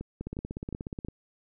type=two click trains; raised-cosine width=3 ms; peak=-24 / -22 dBFS; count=4 / 15; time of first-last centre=0.01-1.085 / 0.21-1.048 s; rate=2.79 / 16.7 Hz; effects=none